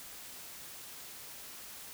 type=silence; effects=white hiss -48 dBFS RMS until 1.93 s